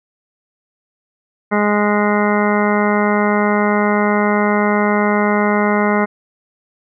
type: harmonic tone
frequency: 207.7 Hz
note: G#3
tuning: in tune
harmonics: 1 / 2 / 3 / 4 / 5 / 6 / 7 / 9 / 10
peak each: -16 / -19 / -21 / -22 / -23 / -24 / -24 / -26 / -26 dBFS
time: 1.51-6.06 s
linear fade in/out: 20 ms
effects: none